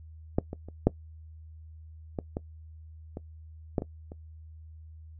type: clicks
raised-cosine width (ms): 2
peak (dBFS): -10 / -22 / -30 / -6 / -17 / -18 / -23 / -12 / -20 / -29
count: 10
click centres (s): 0.385 / 0.531 / 0.686 / 0.87 / 2.188 / 2.369 / 3.171 / 3.782 / 3.821 / 4.119
effects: noise-tail reverb RT60 0.1 s tail -20 dB re dry + added 79 Hz sine -45 dBFS peak until 5.19 s